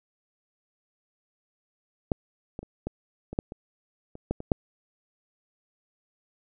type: clicks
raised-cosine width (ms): 2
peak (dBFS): -10 / -21 / -29 / -17 / -23 / -11 / -24 / -28 / -13 / -23 / -7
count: 11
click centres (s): 2.118 / 2.591 / 2.63 / 2.87 / 3.33 / 3.389 / 3.521 / 4.154 / 4.31 / 4.404 / 4.518
effects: none